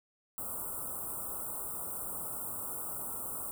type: band-stop noise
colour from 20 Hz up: white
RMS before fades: -39 dBFS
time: 0.38-3.51 s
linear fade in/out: 0 ms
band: 1400 to 7900 Hz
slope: 96 dB/octave
effects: none